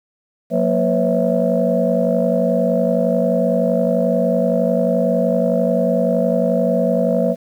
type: tone cluster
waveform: sine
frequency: 181.5 / 233.7 / 499 / 550 / 655 Hz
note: F#3 / A#3 / B4 / C#5 / E5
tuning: -33 / +5 / +18 / -14 / -11 cents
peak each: -20 dBFS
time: 0.5-7.36 s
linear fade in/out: 50 ms
effects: tanh soft clip ceiling -3 dBFS + 8-bit